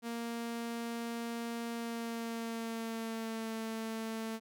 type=tone with pitch glide; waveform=sawtooth; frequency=233.1 to 223.2 Hz; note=A#3 to A3; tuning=0 to +25 cents; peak=-33 dBFS; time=0.02-4.4 s; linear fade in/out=50 ms; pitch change=-75 cents; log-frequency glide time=1.72-3.54 s; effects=none